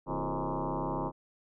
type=tone with frequency modulation; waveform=sine; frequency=330 Hz; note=E4; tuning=2 cents sharp; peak=-30 dBFS; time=0.06-1.12 s; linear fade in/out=50 ms; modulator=99 Hz; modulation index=7.4; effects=none